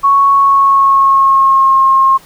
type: tone with pitch glide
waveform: sine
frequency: 1108.7 to 1072.2 Hz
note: C#6 to C6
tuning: 0 to +42 cents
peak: -5 dBFS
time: 0.03-2.18 s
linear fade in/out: 20 ms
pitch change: -58 cents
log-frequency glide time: 0.32-1.8 s
effects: pink hiss -41 dBFS RMS until 2.25 s